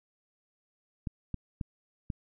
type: clicks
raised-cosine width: 5 ms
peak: -21 dBFS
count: 4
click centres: 1.072 / 1.343 / 1.612 / 2.102 s
effects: none